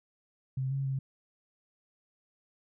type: tone with pitch steps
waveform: sine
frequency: 131.8 / 136.7 / 134.4 Hz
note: C3 / C#3 / C3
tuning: +13 / -24 / +47 cents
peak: -29 dBFS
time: 0.57-0.99 s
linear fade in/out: 5 ms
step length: 140 ms
effects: none